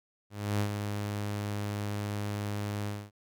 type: tone with ADSR envelope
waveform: sawtooth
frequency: 103.1 Hz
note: G#2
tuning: 12 cents flat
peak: -22 dBFS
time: 0.3-3.11 s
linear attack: 300 ms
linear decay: 83 ms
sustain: -6 dB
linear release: 240 ms
effects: none